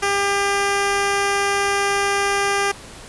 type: tone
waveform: 10% pulse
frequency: 400 Hz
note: G4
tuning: 35 cents sharp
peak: -9 dBFS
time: 0.02-2.72 s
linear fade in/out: 10 ms
effects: pink hiss -39 dBFS RMS until 3.08 s + resampled to 24000 Hz